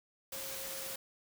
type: tone in noise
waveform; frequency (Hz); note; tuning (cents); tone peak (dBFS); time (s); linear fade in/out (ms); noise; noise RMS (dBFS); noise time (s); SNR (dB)
sine; 537; C5; +45; -49; 0.32-0.96; 5; white; -42; 0.32-0.96; -10
effects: none